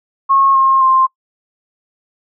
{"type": "tone with pitch steps", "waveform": "sine", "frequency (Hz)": [1088, 1069.9, 1052.2], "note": ["C#6", "C6", "C6"], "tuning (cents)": [-33, 38, 9], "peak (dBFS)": -8, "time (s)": [0.29, 1.07], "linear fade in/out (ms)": 20, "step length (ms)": 260, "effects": ["noise-tail reverb RT60 0.1 s tail -22 dB re dry"]}